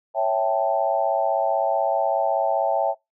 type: chord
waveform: sine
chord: A dominant seventh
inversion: first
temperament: equal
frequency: 554.4 / 659.3 / 784 / 880 Hz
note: C#5 / E5 / G5 / A5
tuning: 0 / 0 / 0 / 0 cents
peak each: -25 / -22 / -24 / -27 dBFS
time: 0.14-2.95 s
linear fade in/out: 50 ms
effects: noise-tail reverb RT60 0.2 s tail -24 dB re dry